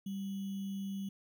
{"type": "tone with sample-and-hold", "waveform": "sine", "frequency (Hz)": 196, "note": "G3", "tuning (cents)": 0, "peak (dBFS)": -36, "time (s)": [0.06, 1.09], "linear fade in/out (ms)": 5, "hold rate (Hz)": 3150, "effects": []}